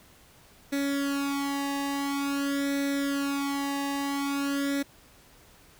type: tone with flanger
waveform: sawtooth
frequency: 280 Hz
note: C#4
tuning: 18 cents sharp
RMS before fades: -29 dBFS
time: 0.72-4.83 s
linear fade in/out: 10 ms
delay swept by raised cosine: 0.51 to 1.07 ms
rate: 0.48 Hz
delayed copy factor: +1
effects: pink hiss -56 dBFS RMS until 5.79 s